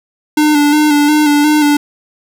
square tone with vibrato, 297.2 Hz, D4, 21 cents sharp, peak -8 dBFS, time 0.37-1.77 s, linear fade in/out 5 ms, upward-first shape square, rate 2.8 Hz, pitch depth 30 cents each way, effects none

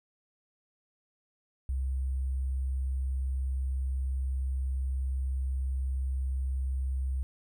sine tone with sample-and-hold, 65.8 Hz, C2, 10 cents sharp, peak -28 dBFS, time 1.69-7.23 s, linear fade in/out 0 ms, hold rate 8820 Hz, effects none

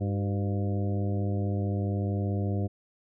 harmonic tone with a mistuned harmonic, 100.5 Hz, G2, 44 cents sharp, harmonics 1 / 2 / 3 / 4 / 5 / 6 / 7, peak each -27 / -33 / -37 / -39 / -41 / -43 / -44 dBFS, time 0-2.68 s, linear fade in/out 20 ms, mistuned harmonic 4, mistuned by -70 cents, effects none

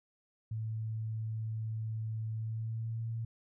sine tone with pitch glide, 110.5 to 113.94 Hz, A2 to A#2, +8 to -39 cents, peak -34 dBFS, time 0.51-3.25 s, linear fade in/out 5 ms, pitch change +53 cents, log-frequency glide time 2.34-3.04 s, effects none

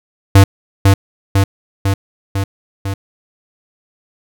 square tone with echo, 98 Hz, G2, in tune, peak -3 dBFS, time 0.35-0.44 s, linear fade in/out 5 ms, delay 500 ms, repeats 5, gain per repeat -3 dB, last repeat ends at 2.94 s, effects none

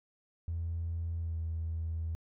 triangle tone with pitch glide, 83.5 to 81.4 Hz, E2 to E2, +23 to -21 cents, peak -29 dBFS, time 0.48-2.15 s, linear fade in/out 0 ms, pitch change -44 cents, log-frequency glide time 1.2-1.36 s, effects tanh soft clip ceiling -30 dBFS

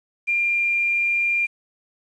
sine tone with quantisation, 2393 Hz, D7, 32 cents sharp, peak -18 dBFS, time 0.27-1.47 s, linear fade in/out 20 ms, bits 8, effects resampled to 22050 Hz

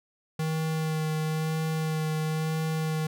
square tone with vibrato, 157.5 Hz, D#3, 21 cents sharp, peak -27 dBFS, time 0.39-3.07 s, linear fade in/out 5 ms, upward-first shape sine, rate 1 Hz, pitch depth 15 cents each way, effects none

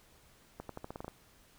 accelerating click train, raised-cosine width 1 ms, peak -27 dBFS, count 9, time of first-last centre 0.6-1.081 s, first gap 93 ms, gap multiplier 0.87, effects pink hiss -63 dBFS RMS until 1.58 s

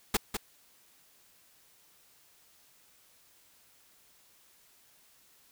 pink noise with echo, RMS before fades -26 dBFS, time 0.14-0.17 s, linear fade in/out 5 ms, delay 200 ms, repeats 1, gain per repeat -7 dB, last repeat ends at 0.37 s, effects white hiss -63 dBFS RMS until 5.51 s

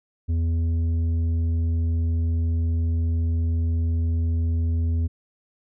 triangle tone with tanh clipping, 82.8 Hz, E2, 8 cents sharp, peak -21 dBFS, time 0.28-5.08 s, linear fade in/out 20 ms, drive 11 dB, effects none

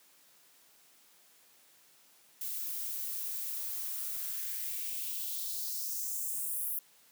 violet noise with high-pass filter sweep, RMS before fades -37 dBFS, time 2.41-6.79 s, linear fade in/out 2 ms, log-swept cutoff 280 to 12000 Hz, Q 2.5, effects white hiss -63 dBFS RMS until 7.11 s + high-pass 150 Hz 12 dB/octave

